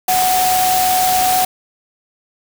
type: tone in noise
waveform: sine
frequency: 740 Hz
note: F#5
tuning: in tune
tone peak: -13 dBFS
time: 0.08-1.45 s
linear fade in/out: 5 ms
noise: white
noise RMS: -19 dBFS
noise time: 0.08-1.45 s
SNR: +3 dB
effects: none